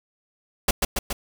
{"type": "noise with echo", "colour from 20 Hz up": "pink", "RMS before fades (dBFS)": -18, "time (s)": [0.68, 0.71], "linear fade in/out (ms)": 5, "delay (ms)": 140, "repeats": 3, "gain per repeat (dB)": -3, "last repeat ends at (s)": 1.13, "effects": []}